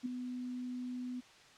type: tone with ADSR envelope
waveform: sine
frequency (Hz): 249.4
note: B3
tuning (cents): +17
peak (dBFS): -31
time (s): 0.03-1.21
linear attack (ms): 28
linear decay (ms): 6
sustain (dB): -7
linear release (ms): 18
effects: white hiss -59 dBFS RMS until 1.57 s + low-pass 5000 Hz 12 dB/octave